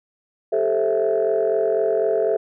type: chord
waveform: sine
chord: A minor seventh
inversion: third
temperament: just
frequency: 396 / 440 / 528 / 660 Hz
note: G4 / A4 / C5 / E5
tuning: +18 / 0 / +16 / +2 cents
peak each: -23 / -20 / -25 / -21 dBFS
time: 0.52-2.37 s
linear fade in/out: 10 ms
effects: tanh soft clip ceiling -10 dBFS